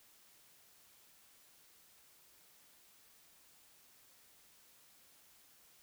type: silence
effects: white hiss -65 dBFS RMS until 5.82 s